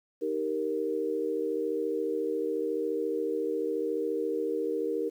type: chord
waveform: sine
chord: Eb major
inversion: none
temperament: equal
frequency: 311.1 / 392 / 466.2 Hz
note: Eb4 / G4 / Bb4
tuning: 0 / 0 / 0 cents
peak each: -34 / -33 / -30 dBFS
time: 0.21-5.1 s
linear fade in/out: 20 ms
effects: 10-bit